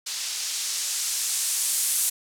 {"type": "noise with low-pass filter sweep", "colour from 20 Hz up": "violet", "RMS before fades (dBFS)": -27, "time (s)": [0.06, 2.1], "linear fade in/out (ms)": 10, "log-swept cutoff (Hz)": [4900, 10000], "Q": 1.1, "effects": []}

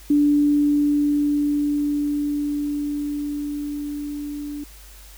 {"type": "tone with level ramp", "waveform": "sine", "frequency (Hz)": 291.9, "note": "D4", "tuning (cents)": -10, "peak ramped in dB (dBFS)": [-13, -28], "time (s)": [0.1, 4.64], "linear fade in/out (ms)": 5, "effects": ["added 50 Hz sine -43 dBFS peak until 5.17 s", "white hiss -47 dBFS RMS until 5.17 s"]}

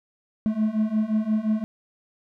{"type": "beating tone pair", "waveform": "triangle", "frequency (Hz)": [213.3, 219], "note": ["G#3", "A3"], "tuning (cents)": [46, -8], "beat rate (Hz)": 5.7, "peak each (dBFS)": [-23, -21], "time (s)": [0.46, 1.64], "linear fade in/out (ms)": 0, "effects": []}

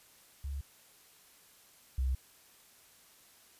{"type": "tone pair in turn", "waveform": "sine", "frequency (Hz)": [69.7, 64.81], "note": ["C#2", "C2"], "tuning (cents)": [10, -16], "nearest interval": "minor second", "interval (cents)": 126, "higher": "first", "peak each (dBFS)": [-35, -28], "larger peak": "second", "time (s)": [[0.44, 0.61], [1.98, 2.15]], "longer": "neither", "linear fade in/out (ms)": 5, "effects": ["white hiss -61 dBFS RMS until 3.59 s", "resampled to 32000 Hz"]}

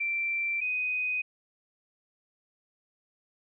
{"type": "tone pair in turn", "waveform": "sine", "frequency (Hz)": [2349, 2499], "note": ["D7", "D#7"], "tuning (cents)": [0, 7], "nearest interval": "minor second", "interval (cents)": 107, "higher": "second", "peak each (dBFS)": -27, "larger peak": "neither", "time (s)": [[0, 0.61], [0.61, 1.22]], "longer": "neither", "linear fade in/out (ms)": 10, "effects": []}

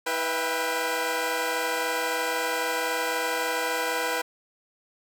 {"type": "tone cluster", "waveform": "15% pulse", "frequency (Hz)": [324.1, 492.4, 672, 793], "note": ["E4", "B4", "E5", "G5"], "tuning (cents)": [-29, -5, 33, 20], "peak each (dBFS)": [-30, -21, -29, -25], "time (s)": [0.06, 4.22], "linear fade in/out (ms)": 10, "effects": []}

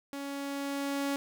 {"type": "tone with level ramp", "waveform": "sawtooth", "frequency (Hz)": 279.7, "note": "C#4", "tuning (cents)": 16, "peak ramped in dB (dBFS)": [-33, -25], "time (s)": [0.13, 1.16], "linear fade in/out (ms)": 0, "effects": []}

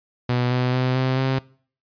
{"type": "tone with pitch steps", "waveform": "sawtooth", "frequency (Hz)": [123.47, 125.63, 127.82, 130.06, 132.33], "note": ["B2", "B2", "C3", "C3", "C3"], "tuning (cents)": [0, 30, -40, -10, 20], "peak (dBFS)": -15, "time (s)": [0.29, 1.39], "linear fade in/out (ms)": 5, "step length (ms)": 220, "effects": ["noise-tail reverb RT60 0.5 s tail -23 dB re dry", "resampled to 11025 Hz"]}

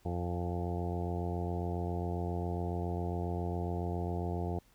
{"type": "harmonic tone with a mistuned harmonic", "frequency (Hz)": 87.31, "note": "F2", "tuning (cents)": 0, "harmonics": [1, 2, 3, 4, 5, 6, 7, 8, 9, 10], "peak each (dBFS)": [-35, -39, -46, -41, -43, -49, -52, -43, -48, -51], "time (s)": [0.05, 4.59], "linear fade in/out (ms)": 5, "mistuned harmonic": 9, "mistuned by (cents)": 18, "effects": ["added 40 Hz sine -67 dBFS peak until 4.74 s", "pink hiss -67 dBFS RMS until 4.74 s"]}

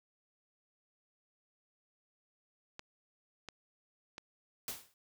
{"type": "clicks", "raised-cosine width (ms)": 0.2, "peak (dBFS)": -27, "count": 3, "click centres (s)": [2.794, 3.487, 4.181]}
{"type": "noise with exponential decay", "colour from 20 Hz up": "white", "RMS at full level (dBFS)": -37, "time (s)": [4.68, 4.94], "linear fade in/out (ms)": 1, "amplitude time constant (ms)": 56}
{"effects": []}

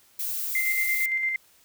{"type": "noise", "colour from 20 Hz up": "violet", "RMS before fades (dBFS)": -30, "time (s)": [0.19, 1.06], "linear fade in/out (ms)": 5}
{"type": "tone with tremolo", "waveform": "sine", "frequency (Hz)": 2087, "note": "C7", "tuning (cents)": -5, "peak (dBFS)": -22, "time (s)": [0.55, 1.36], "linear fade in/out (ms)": 2, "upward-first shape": "square", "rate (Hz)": 8.8, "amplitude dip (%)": 35}
{"effects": ["white hiss -59 dBFS RMS until 1.64 s"]}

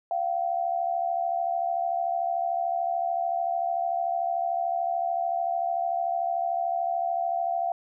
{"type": "tone pair together", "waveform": "sine", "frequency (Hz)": [690.5, 764], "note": ["F5", "G5"], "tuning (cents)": [-20, -45], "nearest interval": "major second", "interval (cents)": 175, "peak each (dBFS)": [-26, -29], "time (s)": [0.11, 7.72], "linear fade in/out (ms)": 2, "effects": []}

